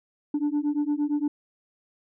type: beating tone pair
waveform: sine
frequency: 289.5 / 298.2 Hz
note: D4 / D4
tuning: -25 / +27 cents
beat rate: 8.7 Hz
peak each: -24 dBFS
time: 0.34-1.28 s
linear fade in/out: 5 ms
effects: tanh soft clip ceiling -20 dBFS